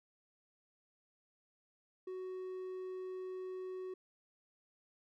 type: tone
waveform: triangle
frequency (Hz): 371.7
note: F#4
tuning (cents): +8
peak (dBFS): -39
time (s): 2.07-3.94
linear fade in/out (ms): 5
effects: none